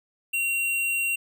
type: tone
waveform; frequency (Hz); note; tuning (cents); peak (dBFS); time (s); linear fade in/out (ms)
square; 2748; F7; -29; -24; 0.33-1.16; 10
effects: none